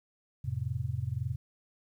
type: chord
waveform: sine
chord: F major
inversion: none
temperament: just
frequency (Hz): 87.31 / 109.13 / 130.96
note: F2 / A2 / C3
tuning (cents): 0 / -14 / +2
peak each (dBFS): -37 / -35 / -34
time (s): 0.44-1.36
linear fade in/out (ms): 10
effects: 11-bit